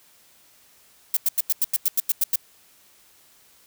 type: noise bursts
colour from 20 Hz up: violet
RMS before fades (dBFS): -20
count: 11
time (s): 1.14-2.358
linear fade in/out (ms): 2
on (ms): 28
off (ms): 91
effects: white hiss -56 dBFS RMS until 3.66 s